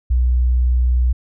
sine tone, 61.74 Hz, B1, in tune, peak -12 dBFS, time 0.1-1.13 s, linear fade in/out 10 ms, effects none

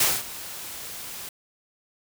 white noise with ADSR envelope, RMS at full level -19 dBFS, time 0-1.29 s, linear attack 6 ms, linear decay 220 ms, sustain -18 dB, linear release 3 ms, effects none

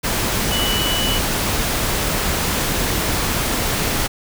sine tone in noise, 2960 Hz, F#7, in tune, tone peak -21 dBFS, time 0.51-1.19 s, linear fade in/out 20 ms, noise pink, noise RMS -20 dBFS, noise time 0.03-4.08 s, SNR -4 dB, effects none

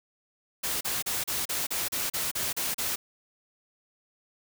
white noise bursts, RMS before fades -30 dBFS, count 11, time 0.63-2.96 s, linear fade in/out 10 ms, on 180 ms, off 35 ms, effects none

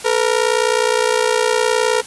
sawtooth ring-modulated tone, 466.2 Hz, A#4, in tune, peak -7 dBFS, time 0.04-2.02 s, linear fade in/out 20 ms, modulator 29.7 Hz, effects white hiss -34 dBFS RMS until 2.06 s + resampled to 24000 Hz

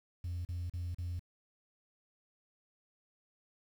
sine tone bursts, 87.4 Hz, F2, 2 cents sharp, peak -34 dBFS, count 4, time 0.24-1.194 s, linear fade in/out 5 ms, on 210 ms, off 38 ms, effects tanh soft clip ceiling -32 dBFS + 10-bit

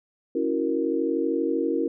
sine chord, F# dominant seventh, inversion second, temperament equal, 277.2 / 329.6 / 370 / 466.2 Hz, C#4 / E4 / F#4 / A#4, 0 / 0 / 0 / 0 cents, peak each -28 / -26 / -30 / -27 dBFS, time 0.35-1.88 s, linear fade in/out 5 ms, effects none

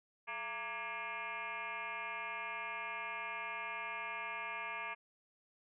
sine tone with frequency modulation, 1661.2 Hz, G#6, in tune, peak -39 dBFS, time 0.27-4.95 s, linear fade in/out 20 ms, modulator 246 Hz, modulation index 3.7, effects none

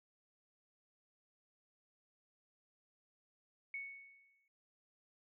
sine tone with exponential decay, 2217 Hz, C#7, in tune, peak -39 dBFS, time 3.74-4.48 s, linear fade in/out 2 ms, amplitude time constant 160 ms, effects none

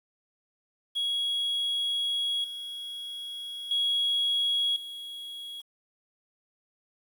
triangle tone with level steps, 3322 Hz, G#7, in tune, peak -24 / -34 / -21 / -36 dBFS, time 0.95-5.62 s, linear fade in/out 20 ms, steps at 2.44 / 3.71 / 4.76 s, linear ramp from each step 2 ms, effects tanh soft clip ceiling -20 dBFS + 9-bit

